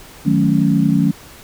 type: chord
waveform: sine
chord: D# half-diminished seventh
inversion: none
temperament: equal with one note detuned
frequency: 155.56 / 185 / 217.7 / 277.2 Hz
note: D#3 / F#3 / A3 / C#4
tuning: 0 / 0 / -18 / 0 cents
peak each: -17 dBFS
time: 0.25-1.12 s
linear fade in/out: 20 ms
effects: pink hiss -40 dBFS RMS until 1.43 s